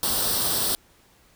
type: noise with comb filter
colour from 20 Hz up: white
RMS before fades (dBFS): -24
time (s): 0.03-0.75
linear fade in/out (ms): 0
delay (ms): 0.22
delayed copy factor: +0.7
effects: pink hiss -58 dBFS RMS until 1.35 s